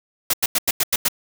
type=noise bursts; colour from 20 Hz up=white; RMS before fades=-18 dBFS; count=7; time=0.3-1.085 s; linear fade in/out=5 ms; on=35 ms; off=90 ms; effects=none